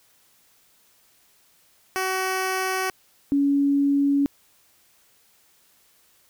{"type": "tone pair in turn", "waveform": ["10% pulse", "sine"], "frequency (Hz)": [376.6, 281.5], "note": ["F#4", "C#4"], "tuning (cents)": [31, 27], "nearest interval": "perfect fourth", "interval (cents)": 504, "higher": "first", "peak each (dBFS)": [-15, -17], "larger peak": "first", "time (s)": [[1.96, 2.9], [3.32, 4.26]], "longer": "neither", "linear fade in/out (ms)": 0, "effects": ["white hiss -60 dBFS RMS until 6.29 s"]}